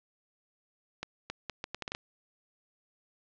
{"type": "accelerating click train", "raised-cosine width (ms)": 0.2, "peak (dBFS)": -18, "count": 9, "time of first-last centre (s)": [1.03, 1.949], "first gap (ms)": 270, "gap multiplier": 0.73, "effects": ["low-pass 5000 Hz 12 dB/octave"]}